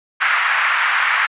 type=band-pass noise; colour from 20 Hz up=white; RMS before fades=-17 dBFS; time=0.2-1.27 s; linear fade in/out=20 ms; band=1100 to 2100 Hz; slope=24 dB/octave; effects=resampled to 8000 Hz